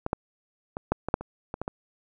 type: clicks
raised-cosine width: 1 ms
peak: -14 / -10 / -18 / -8 / -15 / -6 / -22 / -18 / -17 / -16 dBFS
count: 10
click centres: 0.064 / 0.131 / 0.769 / 0.92 / 1.086 / 1.141 / 1.21 / 1.541 / 1.616 / 1.679 s
effects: none